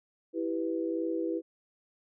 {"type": "chord", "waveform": "sine", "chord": "E minor", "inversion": "none", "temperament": "equal", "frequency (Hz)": [329.6, 392, 493.9], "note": ["E4", "G4", "B4"], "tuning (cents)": [0, 0, 0], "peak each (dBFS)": [-31, -36, -35], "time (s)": [0.33, 1.42], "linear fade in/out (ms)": 50, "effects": []}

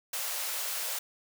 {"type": "high-pass noise", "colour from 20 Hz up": "white", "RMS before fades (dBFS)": -34, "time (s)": [0.13, 0.99], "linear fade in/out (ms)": 5, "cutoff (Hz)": 470, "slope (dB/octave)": 48, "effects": []}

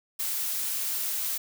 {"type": "noise", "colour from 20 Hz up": "blue", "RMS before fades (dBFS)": -30, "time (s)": [0.19, 1.38], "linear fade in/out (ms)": 10, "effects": []}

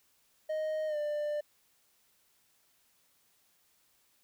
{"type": "tone with pitch glide", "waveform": "triangle", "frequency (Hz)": [622.3, 594.2], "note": ["D#5", "D5"], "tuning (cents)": [0, 20], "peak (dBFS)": -29, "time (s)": [0.49, 1.41], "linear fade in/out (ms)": 10, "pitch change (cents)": -80, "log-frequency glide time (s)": [0.87, 0.97], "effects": ["white hiss -70 dBFS RMS until 4.23 s"]}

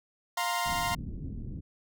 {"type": "chord", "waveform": "sawtooth", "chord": "F suspended fourth", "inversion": "none", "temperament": "equal with one note detuned", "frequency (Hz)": [702.1, 932.3, 1046.5], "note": ["F5", "Bb5", "C6"], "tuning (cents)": [9, 0, 0], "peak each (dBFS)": -29, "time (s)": [0.37, 0.95], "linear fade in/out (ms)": 5}
{"type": "low-pass noise", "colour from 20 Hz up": "pink", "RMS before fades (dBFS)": -38, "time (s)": [0.65, 1.61], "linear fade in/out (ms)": 20, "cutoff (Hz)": 270, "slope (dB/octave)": 24}
{"effects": []}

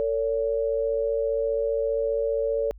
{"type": "tone pair together", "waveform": "sine", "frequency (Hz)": [450.9, 566], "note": ["A4", "C#5"], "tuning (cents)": [42, 36], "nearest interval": "major third", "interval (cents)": 394, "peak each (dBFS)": -25, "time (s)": [0, 2.71], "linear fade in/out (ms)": 0, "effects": ["added 50 Hz sine -43 dBFS peak until 2.78 s"]}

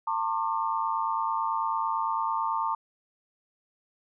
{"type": "tone cluster", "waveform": "sine", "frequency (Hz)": [900, 1079, 1188], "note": ["A5", "C#6", "D6"], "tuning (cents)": [39, -47, 20], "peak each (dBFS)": [-28, -31, -32], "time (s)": [0.07, 2.75], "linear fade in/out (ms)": 5, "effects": []}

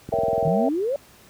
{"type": "click train", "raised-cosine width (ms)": 3, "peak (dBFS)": -19, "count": 9, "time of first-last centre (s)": [0.09, 0.476], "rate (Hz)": 20.7}
{"type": "chord", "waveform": "sine", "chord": "A# diminished seventh", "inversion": "none", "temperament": "equal", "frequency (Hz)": [466.2, 554.4, 659.3, 784], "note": ["A#4", "C#5", "E5", "G5"], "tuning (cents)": [0, 0, 0, 0], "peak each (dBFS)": [-25, -27, -23, -27], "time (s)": [0.12, 0.69], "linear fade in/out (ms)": 5}
{"type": "exponential sweep", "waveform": "sine", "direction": "up", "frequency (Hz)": [146.83, 590], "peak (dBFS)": -21, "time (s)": [0.45, 0.96], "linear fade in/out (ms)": 2}
{"effects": ["pink hiss -51 dBFS RMS until 1.29 s", "high-pass 60 Hz 12 dB/octave"]}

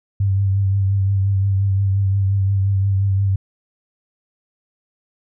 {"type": "tone with vibrato", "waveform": "sine", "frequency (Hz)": 97.8, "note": "G2", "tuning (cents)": -4, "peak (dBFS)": -14, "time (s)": [0.2, 3.36], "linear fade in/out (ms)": 5, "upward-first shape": "triangle", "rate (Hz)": 5.7, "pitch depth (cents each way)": 39, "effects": []}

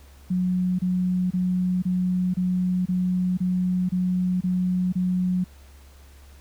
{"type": "tone bursts", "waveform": "sine", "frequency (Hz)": 182.1, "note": "F#3", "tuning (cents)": -27, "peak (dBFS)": -20, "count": 10, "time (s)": [0.3, 5.443], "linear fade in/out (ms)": 10, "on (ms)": 490, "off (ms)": 27, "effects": ["added 69 Hz sine -46 dBFS peak until 6.4 s", "pink hiss -55 dBFS RMS until 6.4 s"]}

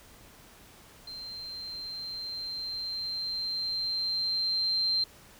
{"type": "tone with level ramp", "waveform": "sine", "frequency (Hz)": 4145, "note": "C8", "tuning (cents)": -17, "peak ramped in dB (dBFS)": [-39, -24], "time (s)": [1.07, 5.04], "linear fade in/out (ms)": 5, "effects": ["pink hiss -54 dBFS RMS until 5.39 s"]}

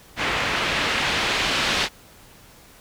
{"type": "noise with low-pass filter sweep", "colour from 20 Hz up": "white", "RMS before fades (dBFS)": -23, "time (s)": [0.16, 1.89], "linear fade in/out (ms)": 50, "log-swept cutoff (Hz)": [2300, 3600], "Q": 1.1, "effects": ["pink hiss -49 dBFS RMS until 2.8 s"]}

